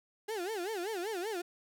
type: tone with vibrato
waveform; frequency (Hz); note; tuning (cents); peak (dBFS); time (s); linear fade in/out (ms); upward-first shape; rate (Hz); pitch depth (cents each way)
35% pulse; 394.3; G4; +10; -33; 0.28-1.42; 10; sine; 5.2; 240
effects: none